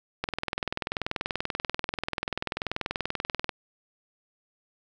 click train, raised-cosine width 0.3 ms, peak -12 dBFS, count 68, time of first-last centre 0.24-3.492 s, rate 20.6 Hz, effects none

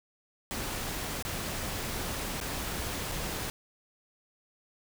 pink noise with dropouts, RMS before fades -35 dBFS, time 0.51-3.5 s, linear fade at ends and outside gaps 0 ms, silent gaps 1.225-1.25 / 2.402-2.412 / 3.115-3.119 s, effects none

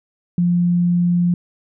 sine tone, 175 Hz, F3, 4 cents sharp, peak -13 dBFS, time 0.38-1.34 s, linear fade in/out 2 ms, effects none

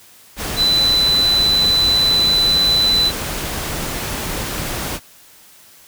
sine tone in noise, 4000 Hz, B7, 21 cents sharp, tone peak -12 dBFS, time 0.56-3.12 s, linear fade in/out 50 ms, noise pink, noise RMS -24 dBFS, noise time 0.36-5 s, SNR +9 dB, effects white hiss -46 dBFS RMS until 5.87 s

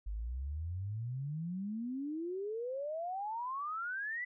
sine exponential sweep, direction up, 49 to 2014 Hz, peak -36 dBFS, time 0.06-4.25 s, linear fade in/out 10 ms, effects none

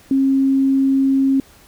sine tone, 270 Hz, C#4, 45 cents flat, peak -12 dBFS, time 0.11-1.4 s, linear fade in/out 2 ms, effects pink hiss -48 dBFS RMS until 1.67 s

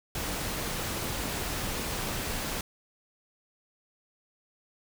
pink noise, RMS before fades -33 dBFS, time 0.15-2.61 s, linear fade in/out 2 ms, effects none

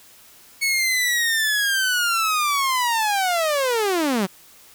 sawtooth linear sweep, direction down, 2217 to 177.5 Hz, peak -15 dBFS, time 0.61-4.27 s, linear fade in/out 20 ms, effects white hiss -49 dBFS RMS until 4.74 s

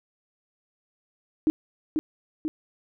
sine tone with echo, 311.1 Hz, D#4, in tune, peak -17 dBFS, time 1.47-1.5 s, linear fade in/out 0 ms, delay 490 ms, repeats 2, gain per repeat -4 dB, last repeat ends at 2.48 s, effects none

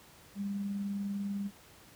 sine tone with tremolo, 200.3 Hz, G3, 38 cents sharp, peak -31 dBFS, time 0.35-1.51 s, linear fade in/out 50 ms, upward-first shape triangle, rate 20 Hz, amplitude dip 35%, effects pink hiss -57 dBFS RMS until 1.95 s + high-pass 60 Hz 12 dB/octave

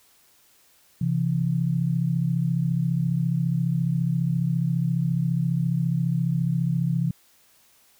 sine tone pair together, 133.1 / 167.7 Hz, C3 / E3, +30 / +30 cents, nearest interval major third, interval 400 cents, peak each -24 / -23 dBFS, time 1.01-7.11 s, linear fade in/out 5 ms, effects white hiss -59 dBFS RMS until 7.99 s

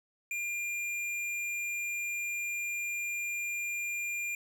sine tone with hard clipping, 2400 Hz, D7, 37 cents sharp, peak -34 dBFS, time 0.31-4.35 s, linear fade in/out 2 ms, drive 11 dB, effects none

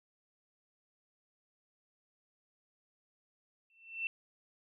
sine tone with exponential growth, 2685 Hz, E7, 31 cents sharp, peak -30 dBFS, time 3.7-4.07 s, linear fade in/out 1 ms, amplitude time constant 80 ms, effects none

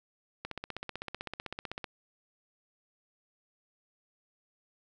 click train, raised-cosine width 0.3 ms, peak -21 dBFS, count 23, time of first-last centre 0.45-1.842 s, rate 15.8 Hz, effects none

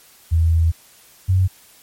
sine tone pair in turn, 82.1 / 93.36 Hz, E2 / F#2, -6 / +16 cents, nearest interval major second, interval 222 cents, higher second, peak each -12 dBFS, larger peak neither, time 0.31-0.72 / 1.28-1.48 s, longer first, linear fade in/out 20 ms, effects white hiss -49 dBFS RMS until 1.82 s + MP3 64 kbps

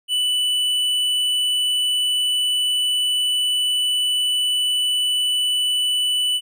triangle tone with tanh clipping, 2978 Hz, F#7, 11 cents sharp, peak -19 dBFS, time 0.08-6.41 s, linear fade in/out 50 ms, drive 13 dB, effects none

